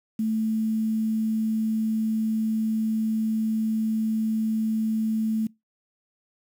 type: tone with quantisation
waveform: sine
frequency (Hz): 220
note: A3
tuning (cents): 0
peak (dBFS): -22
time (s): 0.19-5.47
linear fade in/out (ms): 5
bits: 8
effects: noise-tail reverb RT60 0.2 s tail -23 dB re dry